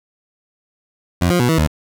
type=tone with pitch steps; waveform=20% pulse; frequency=87.5 / 176.6 / 122.2 / 161.9 / 77.3 Hz; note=F2 / F3 / B2 / E3 / D#2; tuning=+4 / +20 / -18 / -31 / -11 cents; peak=-8 dBFS; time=1.21-1.675 s; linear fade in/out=10 ms; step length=93 ms; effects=none